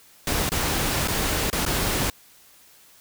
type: noise with dropouts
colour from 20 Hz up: pink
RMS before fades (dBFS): -24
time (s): 0.27-2.1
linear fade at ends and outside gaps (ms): 2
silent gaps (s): 0.492-0.518 / 1.076-1.082 / 1.501-1.528 / 1.652-1.662
effects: white hiss -53 dBFS RMS until 3 s